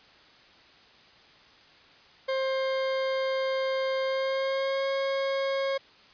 40% pulse tone with pitch glide, 530 to 544 Hz, C5 to C#5, +22 to -33 cents, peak -25 dBFS, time 2.28-5.78 s, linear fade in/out 10 ms, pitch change +45 cents, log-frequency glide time 4.04-4.88 s, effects white hiss -55 dBFS RMS until 6.13 s + resampled to 11025 Hz

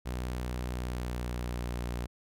sawtooth tone with pitch glide, 61.74 to 60.12 Hz, B1 to B1, 0 to -46 cents, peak -29 dBFS, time 0.05-2.07 s, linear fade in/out 20 ms, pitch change -46 cents, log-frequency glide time 0.55-1.84 s, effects none

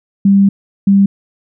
sine tone bursts at uneven times, 197.6 Hz, G3, 14 cents sharp, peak -5 dBFS, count 2, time 0.25-0.49 / 0.87-1.06 s, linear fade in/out 5 ms, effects none

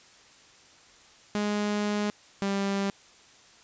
sawtooth tone pair in turn, 207.7 / 197.75 Hz, G#3 / G3, 0 / +15 cents, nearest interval minor second, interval 85 cents, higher first, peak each -22 dBFS, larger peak neither, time 1.35-2.1 / 2.42-2.9 s, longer first, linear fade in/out 0 ms, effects white hiss -55 dBFS RMS until 3.63 s + resampled to 16000 Hz

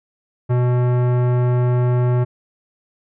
sine tone with tanh clipping, 123.47 Hz, B2, in tune, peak -16 dBFS, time 0.49-2.25 s, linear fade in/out 20 ms, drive 18 dB, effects none

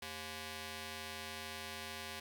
5% pulse ring-modulated tone, 311.1 Hz, D#4, in tune, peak -29 dBFS, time 0.02-2.2 s, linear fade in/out 5 ms, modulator 1330 Hz, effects none

